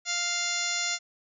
harmonic tone with a mistuned harmonic, 698.5 Hz, F5, in tune, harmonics 1 / 2 / 3 / 4 / 5 / 6 / 7 / 8 / 9 / 10, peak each -41 / -37 / -33 / -39 / -36 / -36 / -39 / -35 / -40 / -33 dBFS, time 0.05-0.99 s, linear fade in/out 50 ms, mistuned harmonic 7, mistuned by +17 cents, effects none

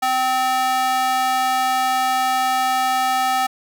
square tone with high-pass filter, 258 Hz, C4, 24 cents flat, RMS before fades -19 dBFS, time 0.02-3.47 s, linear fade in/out 10 ms, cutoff 900 Hz, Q 3.1, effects none

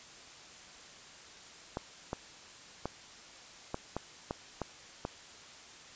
clicks, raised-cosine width 1 ms, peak -20 dBFS, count 8, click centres 1.771 / 2.131 / 2.856 / 3.744 / 3.966 / 4.309 / 4.617 / 5.051 s, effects white hiss -52 dBFS RMS until 5.95 s + resampled to 16000 Hz

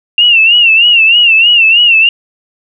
sine tone with vibrato, 2762 Hz, F7, 20 cents flat, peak -3 dBFS, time 0.18-2.09 s, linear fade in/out 2 ms, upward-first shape sine, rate 3.2 Hz, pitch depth 100 cents each way, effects none

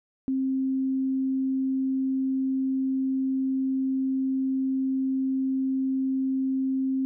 sine tone, 264.9 Hz, C4, 22 cents sharp, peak -23 dBFS, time 0.28-7.05 s, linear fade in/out 0 ms, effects none

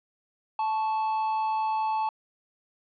triangle tone pair together, 875.2 / 1108.7 Hz, A5 / C#6, -9 / 0 cents, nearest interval major third, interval 409 cents, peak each -23 / -34 dBFS, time 0.59-2.09 s, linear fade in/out 2 ms, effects resampled to 11025 Hz

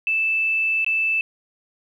sine tone with dropouts, 2637 Hz, E7, in tune, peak -18 dBFS, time 0.07-1.21 s, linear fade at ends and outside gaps 1 ms, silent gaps 0.846-0.864 s, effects 9-bit

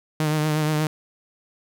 sawtooth tone with vibrato, 153.4 Hz, D#3, 24 cents flat, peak -16 dBFS, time 0.2-0.87 s, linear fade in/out 2 ms, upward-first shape triangle, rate 8.4 Hz, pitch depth 38 cents each way, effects none

